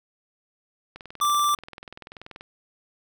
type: click train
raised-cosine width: 0.3 ms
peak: -24 dBFS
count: 31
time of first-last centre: 0.96-2.409 s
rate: 20.7 Hz
type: tone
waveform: square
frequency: 1174.7 Hz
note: D6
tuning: in tune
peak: -20 dBFS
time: 1.21-1.55 s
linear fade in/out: 5 ms
effects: none